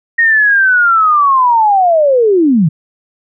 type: linear sweep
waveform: sine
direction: down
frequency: 1870 to 141.9 Hz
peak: -6 dBFS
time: 0.18-2.69 s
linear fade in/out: 10 ms
effects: none